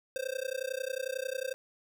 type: tone with amplitude modulation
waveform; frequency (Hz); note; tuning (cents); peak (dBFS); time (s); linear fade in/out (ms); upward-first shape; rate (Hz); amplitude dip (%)
square; 523.3; C5; 0; -30; 0.16-1.54; 0; sine; 31.1; 100
effects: none